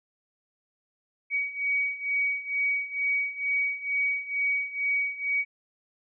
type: beating tone pair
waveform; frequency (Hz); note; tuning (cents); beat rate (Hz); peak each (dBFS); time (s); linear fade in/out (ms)
sine; 2258 / 2260.2; C#7 / C#7; +31 / +33; 2.2; -30 / -27; 1.3-5.45; 50
effects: none